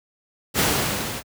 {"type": "noise with level ramp", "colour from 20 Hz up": "pink", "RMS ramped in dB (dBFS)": [-17, -31], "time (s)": [0.54, 1.23], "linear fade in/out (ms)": 50, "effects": ["high-pass 80 Hz 12 dB/octave"]}